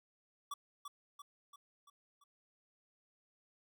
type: tone with echo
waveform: square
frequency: 1148 Hz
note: D6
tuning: 40 cents flat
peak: -40 dBFS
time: 0.51-0.54 s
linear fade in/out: 5 ms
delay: 340 ms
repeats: 5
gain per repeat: -5 dB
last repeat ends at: 2.24 s
effects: none